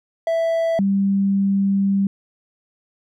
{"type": "tone pair in turn", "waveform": ["triangle", "sine"], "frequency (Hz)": [660, 196.84], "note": ["E5", "G3"], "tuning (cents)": [2, 7], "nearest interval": "octave + major sixth", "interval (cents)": 2095, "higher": "first", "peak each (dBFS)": -15, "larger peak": "neither", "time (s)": [[0.27, 0.79], [0.79, 2.07]], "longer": "second", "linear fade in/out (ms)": 2, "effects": []}